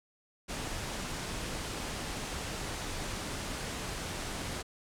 pink low-pass noise, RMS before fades -38 dBFS, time 0.48-4.63 s, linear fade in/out 20 ms, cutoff 9800 Hz, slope 24 dB/octave, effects none

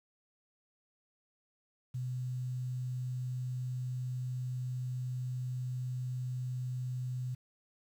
sine tone with quantisation, 126.2 Hz, B2, 38 cents sharp, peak -34 dBFS, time 1.94-7.35 s, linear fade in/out 10 ms, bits 10, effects none

